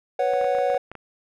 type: chord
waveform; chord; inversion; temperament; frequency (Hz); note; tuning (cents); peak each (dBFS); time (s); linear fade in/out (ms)
triangle; B suspended second; none; equal; 493.9 / 554.4 / 740; B4 / C#5 / F#5; 0 / 0 / 0; -23 / -21 / -22; 0.19-0.78; 5
type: clicks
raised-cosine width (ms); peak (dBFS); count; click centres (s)
0.5; -23; 9; 0.336 / 0.413 / 0.444 / 0.55 / 0.586 / 0.701 / 0.745 / 0.916 / 0.953
effects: none